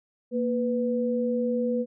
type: tone pair together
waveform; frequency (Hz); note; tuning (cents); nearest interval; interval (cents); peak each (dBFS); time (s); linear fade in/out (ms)
sine; 233.7 / 495.1; A#3 / B4; +5 / +4; octave + minor second; 1299; -26; 0.31-1.86; 50
effects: none

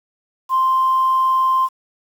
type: tone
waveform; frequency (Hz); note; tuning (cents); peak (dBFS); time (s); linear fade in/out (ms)
sine; 1046.5; C6; 0; -12; 0.49-1.69; 50
effects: tanh soft clip ceiling -9 dBFS + 7-bit

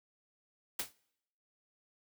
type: noise with exponential decay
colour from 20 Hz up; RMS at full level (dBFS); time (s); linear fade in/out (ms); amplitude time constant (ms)
white; -31; 0.79-0.93; 5; 29
effects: noise-tail reverb RT60 0.8 s tail -25 dB re dry

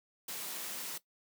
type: high-pass noise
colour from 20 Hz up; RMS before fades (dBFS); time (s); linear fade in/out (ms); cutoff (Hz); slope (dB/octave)
white; -41; 0.28-0.98; 5; 140; 96
effects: noise-tail reverb RT60 0.1 s tail -17 dB re dry

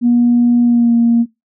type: tone with pitch glide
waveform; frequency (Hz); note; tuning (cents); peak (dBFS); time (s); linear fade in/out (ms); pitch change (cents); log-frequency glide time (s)
sine; 240.1 to 233.9; B3 to A#3; -49 to +6; -7; 0.01-1.26; 50; -45; 0.63-0.94
effects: noise-tail reverb RT60 0.2 s tail -22 dB re dry + tanh soft clip ceiling -3 dBFS

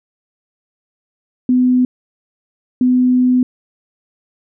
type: tone pair in turn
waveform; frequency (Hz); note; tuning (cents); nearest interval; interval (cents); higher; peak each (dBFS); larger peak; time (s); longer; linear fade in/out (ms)
sine; 251.5 / 251.5; B3 / B3; +32 / +32; unison; 0; neither; -9; neither; 1.49-1.85 / 2.81-3.43; second; 2
effects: none

